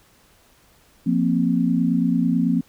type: chord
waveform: sine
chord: F suspended fourth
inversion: none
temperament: just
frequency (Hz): 174.61 / 232.8 / 261.9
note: F3 / Bb3 / C4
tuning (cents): 0 / -2 / +2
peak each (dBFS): -21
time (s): 1.06-2.61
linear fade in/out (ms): 10
effects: pink hiss -56 dBFS RMS until 2.68 s